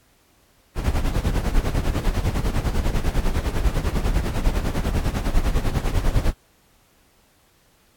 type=noise with tremolo; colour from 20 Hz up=brown; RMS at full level=-18 dBFS; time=0.75-6.34 s; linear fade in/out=50 ms; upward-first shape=sine; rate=10 Hz; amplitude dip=70%; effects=pink hiss -59 dBFS RMS until 7.96 s + AAC 64 kbps